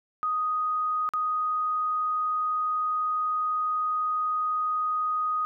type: tone with dropouts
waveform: sine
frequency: 1246 Hz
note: D#6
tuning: 2 cents sharp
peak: -24 dBFS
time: 0.23-5.45 s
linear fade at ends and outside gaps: 0 ms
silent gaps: 1.09-1.136 s
effects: none